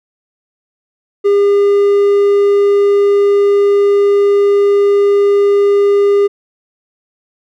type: tone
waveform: triangle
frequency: 403.9 Hz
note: G#4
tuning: 48 cents flat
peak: -5 dBFS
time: 1.24-6.28 s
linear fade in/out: 20 ms
effects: none